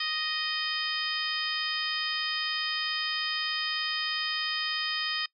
harmonic tone with a mistuned harmonic, 622.3 Hz, D#5, in tune, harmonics 2 / 3 / 4 / 5 / 6 / 7 / 8, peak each -38 / -35 / -38 / -34 / -39 / -41 / -33 dBFS, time 0-5.26 s, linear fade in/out 5 ms, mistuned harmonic 6, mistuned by -15 cents, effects noise-tail reverb RT60 0.1 s tail -23 dB re dry

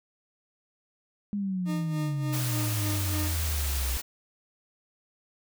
sine exponential sweep, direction down, 207 to 61.7 Hz, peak -27 dBFS, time 1.33-3.97 s, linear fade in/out 0 ms
40% pulse tone with tremolo, 305.7 Hz, D#4, 30 cents flat, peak -31 dBFS, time 1.65-3.37 s, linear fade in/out 50 ms, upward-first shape sine, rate 3.4 Hz, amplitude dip 70%
white noise, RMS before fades -34 dBFS, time 2.32-4.02 s, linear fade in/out 20 ms
effects none

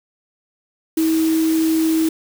sine tone in noise, 321.1 Hz, E4, 45 cents flat, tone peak -14 dBFS, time 0.97-2.09 s, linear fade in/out 5 ms, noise white, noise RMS -30 dBFS, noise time 0.97-2.09 s, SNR +13 dB, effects none

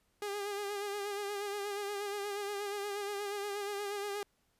sawtooth tone with vibrato, 406.2 Hz, G#4, 38 cents flat, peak -32 dBFS, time 0.22-4.23 s, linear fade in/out 2 ms, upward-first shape sine, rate 8.4 Hz, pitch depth 42 cents each way, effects pink hiss -75 dBFS RMS until 4.59 s + resampled to 32000 Hz

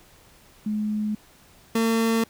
sine / 30% pulse tone pair in turn, 212.1 / 226.6 Hz, G#3 / A#3, +37 / -49 cents, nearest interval minor second, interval 114 cents, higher second, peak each -23 / -17 dBFS, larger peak second, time 0.66-1.15 / 1.75-2.24 s, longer neither, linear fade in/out 5 ms, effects pink hiss -54 dBFS RMS until 2.29 s

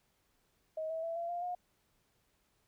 sine tone with pitch steps, 632 / 647.9 / 664.2 / 680.9 / 698 / 715.6 Hz, D#5 / E5 / E5 / F5 / F5 / F5, +27 / -30 / +13 / -44 / -1 / +42 cents, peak -35 dBFS, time 0.77-1.55 s, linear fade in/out 5 ms, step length 130 ms, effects pink hiss -75 dBFS RMS until 2.67 s

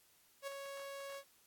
sawtooth tone with ADSR envelope, 554.4 Hz, C#5, in tune, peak -35 dBFS, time 0.42-1.24 s, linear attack 55 ms, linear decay 6 ms, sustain -6 dB, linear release 71 ms, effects white hiss -69 dBFS RMS until 1.46 s + AAC 64 kbps

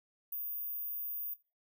sine tone, 14917 Hz, A#9, in tune, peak -36 dBFS, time 0.32-1.34 s, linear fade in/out 5 ms, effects noise-tail reverb RT60 0.3 s tail -20 dB re dry

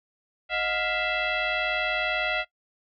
sine tone with frequency modulation, 623 Hz, D#5, 2 cents sharp, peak -24 dBFS, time 0.49-2.45 s, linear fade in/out 50 ms, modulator 674 Hz, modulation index 4, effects noise-tail reverb RT60 0.1 s tail -19 dB re dry

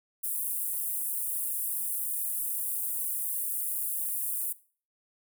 pink high-pass noise, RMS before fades -32 dBFS, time 0.23-4.53 s, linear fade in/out 10 ms, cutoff 9300 Hz, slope 48 dB/octave, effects noise-tail reverb RT60 0.4 s tail -18 dB re dry

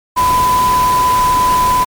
sine tone in noise, 1002 Hz, B5, 25 cents sharp, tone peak -9 dBFS, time 0.16-1.85 s, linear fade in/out 20 ms, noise pink, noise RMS -21 dBFS, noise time 0.16-1.85 s, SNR +9 dB, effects MP3 96 kbps

